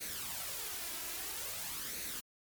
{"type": "noise with flanger", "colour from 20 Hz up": "white", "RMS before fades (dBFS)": -41, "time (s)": [0, 2.21], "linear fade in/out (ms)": 20, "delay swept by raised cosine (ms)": [0.47, 3.07], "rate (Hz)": 0.5, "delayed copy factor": 0.55, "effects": ["MP3 96 kbps"]}